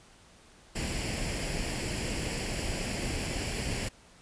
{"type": "noise with comb filter", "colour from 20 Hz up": "pink", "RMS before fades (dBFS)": -33, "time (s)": [0.75, 3.89], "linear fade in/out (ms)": 10, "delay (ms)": 0.4, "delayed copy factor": 0.6, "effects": ["pink hiss -57 dBFS RMS until 4.21 s", "resampled to 22050 Hz"]}